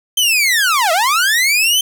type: linear two-way sweep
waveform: sawtooth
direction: down then up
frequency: 3136 to 622.3 to 3136 Hz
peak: -8 dBFS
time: 0.17-1.81 s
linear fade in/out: 5 ms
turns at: 0.92 s
effects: none